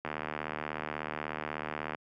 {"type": "click train", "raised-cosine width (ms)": 0.5, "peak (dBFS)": -19, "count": 146, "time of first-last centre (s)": [0.05, 1.948], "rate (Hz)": 76.4, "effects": ["high-pass 150 Hz 12 dB/octave"]}